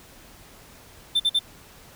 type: tone bursts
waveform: triangle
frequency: 3557 Hz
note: A7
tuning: 18 cents sharp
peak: -16 dBFS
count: 3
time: 1.15-1.393 s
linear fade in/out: 10 ms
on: 49 ms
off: 48 ms
effects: pink hiss -49 dBFS RMS until 1.95 s